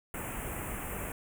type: band-stop noise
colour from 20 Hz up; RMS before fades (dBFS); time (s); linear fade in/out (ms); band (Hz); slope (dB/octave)
pink; -38; 0.14-1.12; 2; 2700 to 7600; 48
effects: none

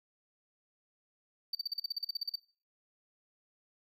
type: tone bursts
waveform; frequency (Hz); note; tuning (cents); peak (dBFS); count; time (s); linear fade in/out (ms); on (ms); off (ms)
triangle; 4606; D8; -34; -30; 14; 1.53-2.357; 5; 21; 41
effects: noise-tail reverb RT60 0.4 s tail -19 dB re dry

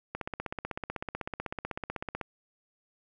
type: click train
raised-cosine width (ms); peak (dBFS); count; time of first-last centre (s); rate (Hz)
0.5; -19; 34; 0.15-2.212; 16
effects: none

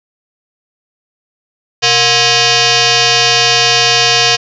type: tone with frequency modulation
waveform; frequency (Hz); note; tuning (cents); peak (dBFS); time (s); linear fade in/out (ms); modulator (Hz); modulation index
sine; 1058; C6; +19; -7; 1.82-4.37; 20; 592; 8
effects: none

